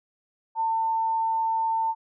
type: tone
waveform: sine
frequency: 898 Hz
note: A5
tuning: 35 cents sharp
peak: -22 dBFS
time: 0.55-1.95 s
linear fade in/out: 50 ms
effects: none